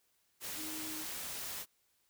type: tone in noise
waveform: sine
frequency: 311.6 Hz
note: D#4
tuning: 3 cents sharp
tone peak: -45 dBFS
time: 0.56-1.06 s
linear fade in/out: 50 ms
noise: white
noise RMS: -42 dBFS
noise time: 0.4-1.66 s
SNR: -6 dB
effects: white hiss -75 dBFS RMS until 2.09 s